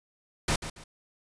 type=noise with echo; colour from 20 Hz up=pink; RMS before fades=-26 dBFS; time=0.48-0.56 s; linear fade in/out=5 ms; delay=140 ms; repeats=2; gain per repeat=-11 dB; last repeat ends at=0.84 s; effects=resampled to 22050 Hz